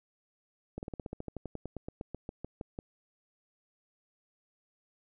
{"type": "slowing click train", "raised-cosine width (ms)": 2, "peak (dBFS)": -25, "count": 21, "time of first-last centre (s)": [0.78, 2.789], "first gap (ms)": 49, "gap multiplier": 1.07, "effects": []}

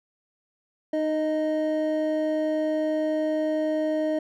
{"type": "tone pair together", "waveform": "triangle", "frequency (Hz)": [308.6, 622.3], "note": ["D#4", "D#5"], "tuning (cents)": [-14, 0], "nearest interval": "octave", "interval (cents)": 1214, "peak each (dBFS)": [-24, -23], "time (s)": [0.93, 4.19], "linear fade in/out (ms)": 5, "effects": []}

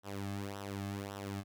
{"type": "tone with flanger", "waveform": "sawtooth", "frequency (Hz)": 99.6, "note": "G2", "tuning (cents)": 28, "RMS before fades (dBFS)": -41, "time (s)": [0.03, 1.44], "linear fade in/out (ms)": 50, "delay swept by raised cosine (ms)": [0.43, 2.13], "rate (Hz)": 1.8, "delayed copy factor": -0.7, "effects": []}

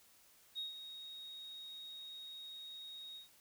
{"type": "tone with ADSR envelope", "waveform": "sine", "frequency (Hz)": 3755, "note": "A#7", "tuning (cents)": 12, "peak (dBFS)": -37, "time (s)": [0.55, 3.29], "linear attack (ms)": 35, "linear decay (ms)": 140, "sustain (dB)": -10, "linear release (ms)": 130, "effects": ["tanh soft clip ceiling -34 dBFS", "white hiss -66 dBFS RMS until 3.4 s"]}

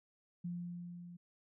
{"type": "tone with level ramp", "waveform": "sine", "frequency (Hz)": 174.61, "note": "F3", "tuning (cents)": 0, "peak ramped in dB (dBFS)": [-37, -49], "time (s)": [0.44, 1.17], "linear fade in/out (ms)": 10, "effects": []}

